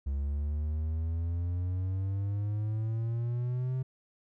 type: exponential sweep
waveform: triangle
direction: up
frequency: 68.5 to 130.81 Hz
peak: -27 dBFS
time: 0.06-3.83 s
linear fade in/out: 10 ms
effects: none